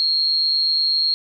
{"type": "tone with amplitude modulation", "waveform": "sine", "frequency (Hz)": 4257, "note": "C8", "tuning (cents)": 29, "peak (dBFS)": -13, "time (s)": [0, 1.14], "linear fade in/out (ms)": 0, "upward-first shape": "sine", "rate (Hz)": 148, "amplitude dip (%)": 65, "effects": []}